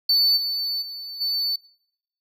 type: tone with level steps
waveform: triangle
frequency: 4504 Hz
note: C#8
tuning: 27 cents sharp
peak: -14 / -22 / -31 / -20 dBFS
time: 0.09-1.56 s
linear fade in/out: 5 ms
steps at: 0.36 / 0.81 / 1.2 s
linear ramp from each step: 20 ms
effects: noise-tail reverb RT60 0.8 s tail -26 dB re dry